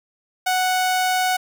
sawtooth tone, 740 Hz, F#5, in tune, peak -14 dBFS, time 0.46-1.37 s, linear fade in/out 10 ms, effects 8-bit

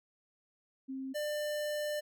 sine / square tone pair in turn, 265.7 / 596.5 Hz, C4 / D5, +27 / +27 cents, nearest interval octave + major second, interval 1400 cents, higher second, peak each -37 / -34 dBFS, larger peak second, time 0.88-1.14 / 1.14-2.01 s, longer second, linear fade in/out 20 ms, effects none

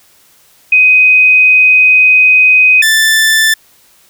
sine / sawtooth tone pair in turn, 2509 / 1763.9 Hz, D#7 / A6, +14 / +4 cents, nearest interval tritone, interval 610 cents, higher first, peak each -3 dBFS, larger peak neither, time 0.72-2.82 / 2.82-3.54 s, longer first, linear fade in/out 5 ms, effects white hiss -47 dBFS RMS until 4.09 s

